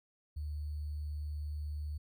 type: tone with sample-and-hold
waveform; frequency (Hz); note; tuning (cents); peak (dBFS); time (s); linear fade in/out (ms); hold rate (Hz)
sine; 74.7; D2; +30; -36; 0.36-1.98; 10; 4410
effects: none